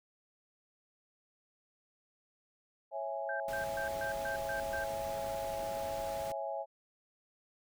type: chord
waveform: sine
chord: C# minor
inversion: none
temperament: equal with one note detuned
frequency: 550.9 / 659.3 / 830.6 Hz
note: C#5 / E5 / G#5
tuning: -11 / 0 / 0 cents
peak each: -40 / -39 / -40 dBFS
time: 2.91-6.66 s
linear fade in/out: 50 ms
type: tone bursts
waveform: sine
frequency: 1568 Hz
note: G6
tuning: in tune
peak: -37 dBFS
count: 7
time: 3.29-4.84 s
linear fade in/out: 2 ms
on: 110 ms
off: 130 ms
type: noise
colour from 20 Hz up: pink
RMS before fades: -47 dBFS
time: 3.48-6.32 s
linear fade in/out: 2 ms
effects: none